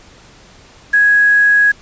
sine tone with quantisation, 1663 Hz, G#6, 2 cents sharp, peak -7 dBFS, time 0.93-1.72 s, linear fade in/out 10 ms, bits 5, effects pink hiss -43 dBFS RMS until 1.81 s + resampled to 16000 Hz

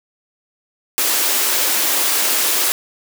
white high-pass noise, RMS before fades -17 dBFS, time 0.98-2.72 s, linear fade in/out 0 ms, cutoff 260 Hz, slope 48 dB/octave, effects none

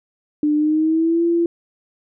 sine tone with pitch glide, 298.9 to 339.4 Hz, D4 to F4, +31 to -49 cents, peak -14 dBFS, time 0.43-1.46 s, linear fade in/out 2 ms, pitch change +220 cents, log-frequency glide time 0.55-1.24 s, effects none

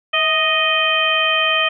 harmonic tone with a mistuned harmonic, 622.3 Hz, D#5, in tune, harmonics 1 / 2 / 3 / 4 / 5, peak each -23 / -21 / -22 / -19 / -19 dBFS, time 0.13-1.69 s, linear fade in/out 10 ms, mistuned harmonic 1, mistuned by +57 cents, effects none

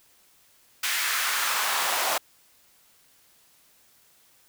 pink noise with high-pass filter sweep, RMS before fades -26 dBFS, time 0.83-2.18 s, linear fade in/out 5 ms, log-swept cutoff 1900 to 730 Hz, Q 1.6, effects white hiss -60 dBFS RMS until 4.48 s

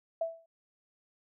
sine tone with exponential decay, 659.3 Hz, E5, in tune, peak -26 dBFS, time 0.21-0.46 s, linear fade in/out 5 ms, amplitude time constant 54 ms, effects none

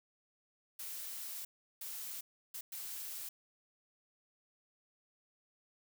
blue noise bursts at uneven times, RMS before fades -44 dBFS, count 4, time 0.79-1.45 / 1.81-2.21 / 2.54-2.61 / 2.72-3.29 s, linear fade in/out 5 ms, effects none

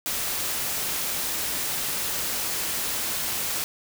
white noise, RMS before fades -28 dBFS, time 0.06-3.64 s, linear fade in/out 0 ms, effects none

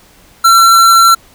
square tone, 1353 Hz, E6, 45 cents sharp, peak -4 dBFS, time 0.44-1.15 s, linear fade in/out 10 ms, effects pink hiss -44 dBFS RMS until 1.34 s

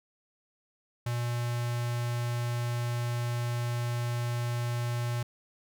square tone with notch filter, 120 Hz, B2, 49 cents flat, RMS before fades -31 dBFS, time 1.06-5.23 s, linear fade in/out 5 ms, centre 310 Hz, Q 1.4, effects none

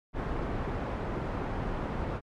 pink low-pass noise, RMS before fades -33 dBFS, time 0.13-2.21 s, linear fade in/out 50 ms, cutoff 1200 Hz, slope 12 dB/octave, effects MP3 64 kbps

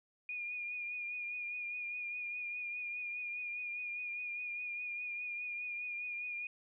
sine tone with vibrato, 2438 Hz, D#7, 36 cents flat, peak -38 dBFS, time 0.29-6.47 s, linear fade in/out 2 ms, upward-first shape triangle, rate 4.9 Hz, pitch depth 37 cents each way, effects none

